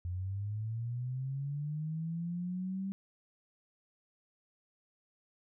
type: linear sweep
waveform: sine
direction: up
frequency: 87.1 to 196 Hz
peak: -34 dBFS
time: 0.05-2.92 s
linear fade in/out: 0 ms
effects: none